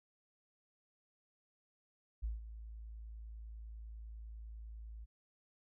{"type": "tone with ADSR envelope", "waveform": "sine", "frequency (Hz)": 55, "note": "A1", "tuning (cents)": 0, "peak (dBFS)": -34, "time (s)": [2.22, 5.06], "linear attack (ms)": 22, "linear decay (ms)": 160, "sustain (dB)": -12, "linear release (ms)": 27, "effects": []}